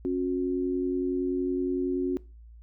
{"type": "tone pair together", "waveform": "sine", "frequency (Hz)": [272.4, 363.1], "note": ["C#4", "F#4"], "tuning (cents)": [-30, -33], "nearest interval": "perfect fourth", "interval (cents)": 497, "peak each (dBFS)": -28, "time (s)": [0.05, 2.17], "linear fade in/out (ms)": 0, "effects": ["noise-tail reverb RT60 0.3 s tail -21 dB re dry", "added 57 Hz sine -46 dBFS peak until 2.62 s"]}